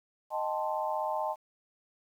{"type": "chord", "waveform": "sine", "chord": "A half-diminished seventh", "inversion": "second", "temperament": "equal", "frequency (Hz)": [622.3, 784, 880, 1046.5], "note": ["Eb5", "G5", "A5", "C6"], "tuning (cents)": [0, 0, 0, 0], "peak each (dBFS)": [-34, -37, -33, -38], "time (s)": [0.3, 1.36], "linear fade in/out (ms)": 50, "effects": ["10-bit"]}